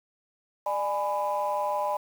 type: chord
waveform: sine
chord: G# diminished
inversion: second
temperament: just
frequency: 598 / 830.6 / 996.7 Hz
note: D5 / G#5 / B5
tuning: +31 / 0 / +16 cents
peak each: -29 dBFS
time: 0.66-1.97 s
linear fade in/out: 5 ms
effects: tanh soft clip ceiling -18 dBFS + 8-bit